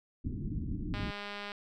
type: low-pass noise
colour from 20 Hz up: pink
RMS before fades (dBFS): -36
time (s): 0.24-1.11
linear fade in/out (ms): 10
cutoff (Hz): 320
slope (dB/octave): 48
type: click train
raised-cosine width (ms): 0.3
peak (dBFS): -25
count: 119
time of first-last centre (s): 0.94-1.518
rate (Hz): 204
effects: none